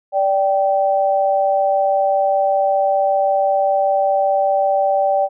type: tone pair together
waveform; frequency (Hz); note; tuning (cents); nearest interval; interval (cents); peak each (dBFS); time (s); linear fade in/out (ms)
sine; 583.6 / 779; D5 / G5; -11 / -11; perfect fourth; 500; -16; 0.12-5.29; 50
effects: none